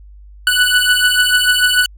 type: beating tone pair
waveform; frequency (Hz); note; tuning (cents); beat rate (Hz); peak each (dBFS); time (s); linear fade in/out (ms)
25% pulse; 1480 / 1486.8; F#6 / F#6; 0 / +8; 6.8; -10; 0.47-1.86; 2
effects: added 50 Hz sine -36 dBFS peak until 1.97 s + AAC 64 kbps